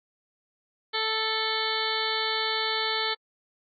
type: harmonic tone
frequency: 440 Hz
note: A4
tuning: in tune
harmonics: 1 / 2 / 3 / 4 / 5 / 7 / 8 / 9 / 10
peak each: -34 / -34 / -34 / -34 / -34 / -34 / -34 / -34 / -34 dBFS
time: 0.93-3.15 s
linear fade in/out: 20 ms
effects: AAC 48 kbps

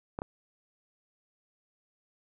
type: clicks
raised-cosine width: 1 ms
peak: -20 dBFS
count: 2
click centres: 0.189 / 0.219 s
effects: none

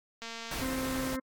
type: click train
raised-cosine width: 0.2 ms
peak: -24 dBFS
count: 92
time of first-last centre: 0.22-0.617 s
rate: 229 Hz
type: noise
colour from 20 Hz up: pink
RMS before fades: -38 dBFS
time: 0.51-1.16 s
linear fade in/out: 2 ms
type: harmonic tone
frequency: 261.6 Hz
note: C4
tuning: in tune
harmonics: 1 / 2 / 4 / 5 / 6 / 7 / 8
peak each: -33 / -39 / -45 / -47 / -49 / -50 / -51 dBFS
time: 0.61-1.2 s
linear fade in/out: 10 ms
effects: AAC 64 kbps

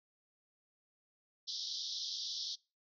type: band-pass noise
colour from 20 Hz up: white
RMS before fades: -41 dBFS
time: 1.47-2.56 s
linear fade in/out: 20 ms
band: 3300 to 5700 Hz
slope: 96 dB/octave
effects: noise-tail reverb RT60 0.3 s tail -24 dB re dry

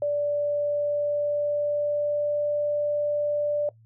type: tone with pitch glide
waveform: sine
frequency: 583 to 588.4 Hz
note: D5 to D5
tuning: -13 to +3 cents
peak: -22 dBFS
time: 0.02-3.69 s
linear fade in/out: 2 ms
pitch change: +16 cents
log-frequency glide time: 0.2-2.45 s
effects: noise-tail reverb RT60 0.1 s tail -19 dB re dry + added 112 Hz sine -52 dBFS peak until 3.85 s

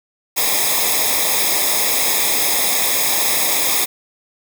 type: noise with comb filter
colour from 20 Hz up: white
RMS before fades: -17 dBFS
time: 0.36-3.86 s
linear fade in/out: 20 ms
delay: 0.68 ms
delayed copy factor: -0.85
effects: none

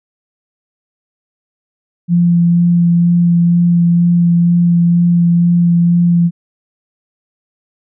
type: tone with vibrato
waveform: sine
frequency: 172.3 Hz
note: F3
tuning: 23 cents flat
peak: -7 dBFS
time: 2.08-6.31 s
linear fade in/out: 50 ms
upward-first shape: sine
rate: 2.1 Hz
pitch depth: 11 cents each way
effects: none

